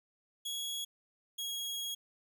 sawtooth tone pair in turn, 3337 / 3304 Hz, G#7 / G#7, +8 / -10 cents, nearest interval unison, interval 18 cents, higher first, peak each -33 / -33 dBFS, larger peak neither, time 0.45-0.85 / 1.38-1.95 s, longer second, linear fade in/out 10 ms, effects none

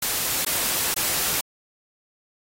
white noise with dropouts, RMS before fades -24 dBFS, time 0.02-1.41 s, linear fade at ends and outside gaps 5 ms, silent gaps 0.45-0.463 / 0.943-0.963 s, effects AAC 48 kbps

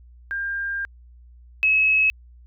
sine tone pair in turn, 1600 / 2574 Hz, G6 / E7, +35 / -42 cents, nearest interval minor sixth, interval 823 cents, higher second, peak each -24 / -15 dBFS, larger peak second, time 0.31-0.85 / 1.63-2.1 s, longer first, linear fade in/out 0 ms, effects added 60 Hz sine -45 dBFS peak until 2.46 s

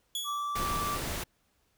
sawtooth tone with exponential decay, 3376 Hz, G#7, 28 cents sharp, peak -27 dBFS, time 0.15-0.8 s, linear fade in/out 2 ms, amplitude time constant 140 ms
triangle tone, 1165 Hz, D6, 14 cents flat, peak -29 dBFS, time 0.24-0.99 s, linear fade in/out 50 ms
pink noise, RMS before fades -35 dBFS, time 0.55-1.24 s, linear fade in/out 10 ms
clicks, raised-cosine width 5 ms, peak -31 dBFS, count 7, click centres 0.717 / 0.764 / 0.83 / 0.929 / 0.963 / 1.077 / 1.118 s
effects pink hiss -72 dBFS RMS until 1.77 s

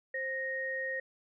sine tone pair together, 526.4 / 1864.7 Hz, C5 / A#6, +10 / 0 cents, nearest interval octave + minor seventh, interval 2190 cents, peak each -38 / -34 dBFS, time 0.14-1 s, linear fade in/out 5 ms, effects none

